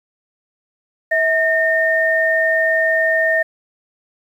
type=tone pair together; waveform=sine; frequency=646 / 1827.2 Hz; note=E5 / A#6; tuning=-35 / -35 cents; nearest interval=octave + tritone; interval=1800 cents; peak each=-17 / -15 dBFS; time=1.11-3.43 s; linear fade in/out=10 ms; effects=8-bit